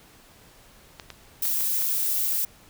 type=clicks; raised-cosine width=0.2 ms; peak=-20 dBFS; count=5; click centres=0.998 / 1.103 / 1.454 / 1.609 / 1.82 s
type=noise; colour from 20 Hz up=violet; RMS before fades=-25 dBFS; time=1.42-2.45 s; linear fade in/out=5 ms
effects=pink hiss -53 dBFS RMS until 2.69 s